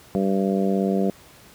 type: harmonic tone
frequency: 97.2 Hz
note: G2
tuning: 14 cents flat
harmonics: 2 / 3 / 4 / 5 / 6 / 7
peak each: -21 / -29 / -26 / -28 / -32 / -30 dBFS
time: 0.15-1.1 s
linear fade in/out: 0 ms
effects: pink hiss -49 dBFS RMS until 1.54 s + high-pass 60 Hz 12 dB/octave